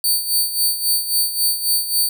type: tone with tremolo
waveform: 10% pulse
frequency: 4560 Hz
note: C#8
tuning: 48 cents sharp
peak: -7 dBFS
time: 0.04-2.09 s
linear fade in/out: 2 ms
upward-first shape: sine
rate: 3.7 Hz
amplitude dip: 70%
effects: none